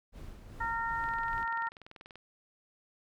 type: noise with tremolo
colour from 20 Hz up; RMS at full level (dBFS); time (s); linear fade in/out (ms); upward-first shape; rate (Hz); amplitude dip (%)
brown; -44; 0.12-1.46; 50; sine; 2.5; 45
type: harmonic tone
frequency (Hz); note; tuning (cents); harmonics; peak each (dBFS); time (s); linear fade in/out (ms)
460; A#4; -23; 2 / 3 / 4; -34 / -36 / -37; 0.6-1.69; 10
type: click train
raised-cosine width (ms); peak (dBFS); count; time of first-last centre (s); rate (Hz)
0.3; -33; 24; 1.04-2.157; 20.6
effects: none